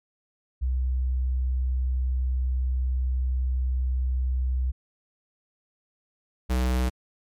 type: tone pair in turn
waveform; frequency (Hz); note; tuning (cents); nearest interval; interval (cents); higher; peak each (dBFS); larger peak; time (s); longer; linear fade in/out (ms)
sine / square; 63.7 / 62.93; C2 / B1; -46 / +33; unison; 21; first; -22; neither; 0.61-4.72 / 6.49-6.9; first; 20
effects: MP3 96 kbps